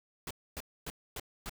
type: noise bursts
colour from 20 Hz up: pink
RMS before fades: -40 dBFS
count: 5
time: 0.27-1.495 s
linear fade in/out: 2 ms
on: 37 ms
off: 260 ms
effects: none